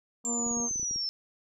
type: harmonic tone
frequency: 236.4 Hz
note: A#3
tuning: 24 cents sharp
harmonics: 1 / 2 / 3 / 4 / 5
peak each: -33 / -39 / -43 / -45 / -47 dBFS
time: 0.24-0.7 s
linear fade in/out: 50 ms
type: linear sweep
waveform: sine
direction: down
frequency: 7370 to 5274 Hz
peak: -29 dBFS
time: 0.25-1.09 s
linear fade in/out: 0 ms
type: clicks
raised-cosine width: 3 ms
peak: -33 dBFS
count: 10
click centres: 0.465 / 0.512 / 0.571 / 0.602 / 0.711 / 0.759 / 0.797 / 0.83 / 0.911 / 0.96 s
effects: none